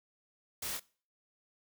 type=noise with echo; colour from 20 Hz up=white; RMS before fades=-39 dBFS; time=0.62-0.77 s; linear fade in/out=5 ms; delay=27 ms; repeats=1; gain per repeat=-4 dB; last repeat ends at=0.797 s; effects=noise-tail reverb RT60 0.4 s tail -22 dB re dry